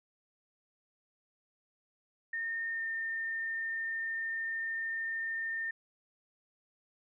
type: tone with pitch glide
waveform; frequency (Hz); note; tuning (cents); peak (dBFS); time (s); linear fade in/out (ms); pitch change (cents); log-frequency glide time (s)
sine; 1827 to 1813.3; A#6 to A#6; -35 to -48; -33; 2.33-5.71; 5; -13; 2.72-2.83
effects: none